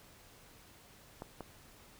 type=clicks; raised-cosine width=1 ms; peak=-28 dBFS; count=2; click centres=1.221 / 1.407 s; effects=pink hiss -59 dBFS RMS until 1.99 s